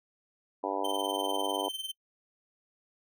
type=harmonic tone; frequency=98 Hz; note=G2; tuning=in tune; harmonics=3 / 4 / 5 / 6 / 7 / 8 / 9 / 10; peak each=-38 / -38 / -38 / -38 / -38 / -38 / -38 / -38 dBFS; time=0.63-1.69 s; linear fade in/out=10 ms
type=tone with tremolo; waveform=45% pulse; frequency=3101 Hz; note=G7; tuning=19 cents flat; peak=-32 dBFS; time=0.84-1.92 s; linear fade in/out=10 ms; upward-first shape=sine; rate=20 Hz; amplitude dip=75%
effects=noise-tail reverb RT60 0.1 s tail -25 dB re dry